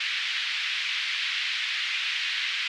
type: band-pass noise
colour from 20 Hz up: pink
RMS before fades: -29 dBFS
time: 0-2.68 s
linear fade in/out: 5 ms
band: 2000 to 3800 Hz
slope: 24 dB/octave
effects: none